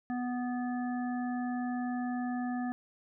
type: harmonic tone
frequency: 246.9 Hz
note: B3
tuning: in tune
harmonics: 1 / 3 / 5 / 7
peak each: -32 / -39 / -49 / -46 dBFS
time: 0.1-2.72 s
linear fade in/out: 0 ms
effects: none